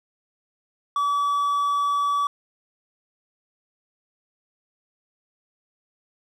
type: tone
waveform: triangle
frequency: 1146 Hz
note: D6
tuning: 43 cents flat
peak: -18 dBFS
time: 0.96-2.27 s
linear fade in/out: 2 ms
effects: none